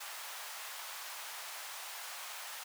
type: high-pass noise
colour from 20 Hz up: pink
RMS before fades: -45 dBFS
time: 0-2.64 s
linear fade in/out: 10 ms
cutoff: 760 Hz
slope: 24 dB/octave
effects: none